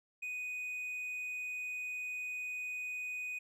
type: tone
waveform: triangle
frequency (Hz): 2489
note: D#7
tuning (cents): 0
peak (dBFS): -36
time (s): 0.22-3.39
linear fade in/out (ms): 10
effects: none